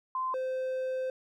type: tone pair in turn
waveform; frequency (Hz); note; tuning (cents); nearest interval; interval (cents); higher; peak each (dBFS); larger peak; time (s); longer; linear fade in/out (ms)
sine / triangle; 1036 / 518; C6 / C5; -17 / -17; octave; 1200; first; -29 / -28; second; 0.15-0.34 / 0.34-1.1; second; 2
effects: none